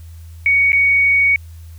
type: tone with dropouts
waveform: sine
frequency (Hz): 2237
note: C#7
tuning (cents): +15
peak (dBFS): -10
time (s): 0.46-1.36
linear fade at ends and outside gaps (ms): 1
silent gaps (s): 0.72-0.73
effects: added 82 Hz sine -33 dBFS peak until 1.78 s + white hiss -52 dBFS RMS until 1.78 s